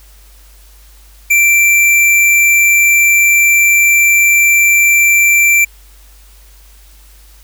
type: tone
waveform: square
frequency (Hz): 2349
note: D7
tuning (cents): 0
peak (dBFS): -7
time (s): 1.3-5.65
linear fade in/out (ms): 10
effects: added 50 Hz sine -39 dBFS peak until 7.43 s + white hiss -46 dBFS RMS until 7.43 s